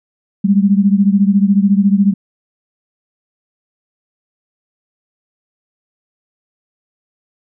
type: beating tone pair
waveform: sine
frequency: 195.4 / 209.4 Hz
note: G3 / G#3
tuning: -5 / +15 cents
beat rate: 14 Hz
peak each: -10 / -13 dBFS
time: 0.44-2.14 s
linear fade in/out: 10 ms
effects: none